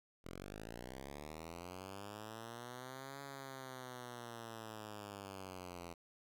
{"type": "linear two-way sweep", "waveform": "5% pulse", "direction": "up then down", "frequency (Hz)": [41.65, 140, 84.5], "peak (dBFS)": -36, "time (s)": [0.24, 5.94], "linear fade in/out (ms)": 10, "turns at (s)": 3.21, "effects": []}